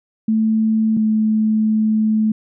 sine tone pair in turn, 220 / 217.1 Hz, A3 / A3, 0 / -23 cents, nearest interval unison, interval 23 cents, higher first, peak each -13 dBFS, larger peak neither, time 0.28-0.97 / 0.97-2.32 s, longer second, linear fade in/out 5 ms, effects none

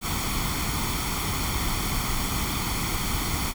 pink noise with comb filter, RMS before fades -27 dBFS, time 0.01-3.54 s, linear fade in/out 50 ms, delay 0.9 ms, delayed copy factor +0.65, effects none

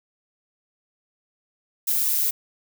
violet noise with amplitude modulation, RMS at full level -20 dBFS, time 1.87-2.31 s, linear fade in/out 10 ms, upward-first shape sine, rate 149 Hz, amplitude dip 50%, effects none

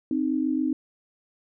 sine tone pair together, 261.5 / 308.9 Hz, C4 / D#4, -1 / -12 cents, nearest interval minor third, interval 289 cents, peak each -25 dBFS, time 0.11-0.73 s, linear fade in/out 2 ms, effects none

